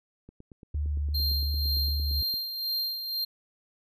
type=click train; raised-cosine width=3 ms; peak=-34 dBFS; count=19; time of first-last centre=0.29-2.34 s; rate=8.78 Hz
type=tone with vibrato; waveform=sine; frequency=73.42 Hz; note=D2; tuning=in tune; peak=-26 dBFS; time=0.74-2.22 s; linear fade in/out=10 ms; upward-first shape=square; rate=2.7 Hz; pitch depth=12 cents each way
type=tone with tremolo; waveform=square; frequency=4186 Hz; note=C8; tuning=in tune; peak=-27 dBFS; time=1.14-3.25 s; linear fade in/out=10 ms; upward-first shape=sine; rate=2 Hz; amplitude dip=55%
effects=none